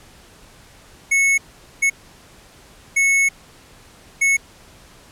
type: tone bursts at uneven times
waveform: square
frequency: 2200 Hz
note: C#7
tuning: 14 cents flat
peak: -14 dBFS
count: 4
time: 1.11-1.38 / 1.82-1.9 / 2.96-3.29 / 4.21-4.37 s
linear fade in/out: 10 ms
effects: pink hiss -47 dBFS RMS until 5.11 s + low-pass 11000 Hz 12 dB/octave